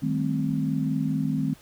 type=chord; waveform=sine; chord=A half-diminished seventh; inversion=second; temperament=equal with one note detuned; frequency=155.56 / 196 / 217.1 / 261.6 Hz; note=Eb3 / G3 / A3 / C4; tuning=0 / 0 / -23 / 0 cents; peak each=-27 / -32 / -30 / -27 dBFS; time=0.02-1.54 s; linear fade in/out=10 ms; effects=pink hiss -53 dBFS RMS until 1.61 s